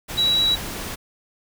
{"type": "tone in noise", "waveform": "sine", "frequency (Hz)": 3897, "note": "B7", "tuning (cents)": -24, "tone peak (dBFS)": -16, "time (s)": [0.17, 0.56], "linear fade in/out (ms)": 20, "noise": "pink", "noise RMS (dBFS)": -31, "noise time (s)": [0.08, 0.96], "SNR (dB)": 12, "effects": []}